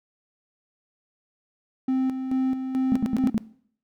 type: tone with tremolo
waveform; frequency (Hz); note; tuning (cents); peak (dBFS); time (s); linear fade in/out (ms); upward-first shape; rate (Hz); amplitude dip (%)
triangle; 261.3; C4; -2; -18; 1.88-3.3; 5; square; 2.3; 55
type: tone bursts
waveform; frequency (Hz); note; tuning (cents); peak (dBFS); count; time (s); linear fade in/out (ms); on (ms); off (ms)
sine; 220; A3; 0; -18; 5; 2.92-3.379; 0; 35; 71
effects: noise-tail reverb RT60 0.6 s tail -20 dB re dry + tanh soft clip ceiling -10 dBFS